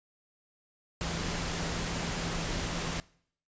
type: tone in noise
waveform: sine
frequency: 167.7 Hz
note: E3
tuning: 30 cents sharp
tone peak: -39 dBFS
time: 1.01-3 s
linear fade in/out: 0 ms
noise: pink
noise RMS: -34 dBFS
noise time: 1.01-3 s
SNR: -8 dB
effects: noise-tail reverb RT60 0.6 s tail -22 dB re dry + resampled to 16000 Hz